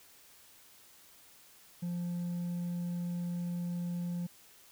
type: tone with hard clipping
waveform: sine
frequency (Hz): 174.61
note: F3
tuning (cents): 0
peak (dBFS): -34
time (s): 1.82-4.27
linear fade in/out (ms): 10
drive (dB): 2
effects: white hiss -59 dBFS RMS until 4.71 s